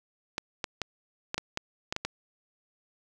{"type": "clicks", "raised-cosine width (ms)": 0.2, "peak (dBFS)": -13, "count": 9, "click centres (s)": [0.381, 0.642, 0.817, 1.344, 1.38, 1.574, 1.925, 1.964, 2.05], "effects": []}